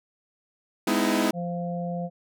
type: chord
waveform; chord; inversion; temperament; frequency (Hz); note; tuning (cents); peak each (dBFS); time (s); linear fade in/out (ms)
sawtooth; E major seventh; first; equal with one note detuned; 207.7 / 252 / 311.1 / 329.6; G#3 / B3 / D#4 / E4; 0 / +35 / 0 / 0; -23; 0.87-1.31; 5
type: harmonic tone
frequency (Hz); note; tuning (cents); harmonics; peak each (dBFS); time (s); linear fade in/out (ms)
174; F3; -6; 1 / 3 / 4; -29 / -34 / -35; 1.33-2.1; 50
effects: none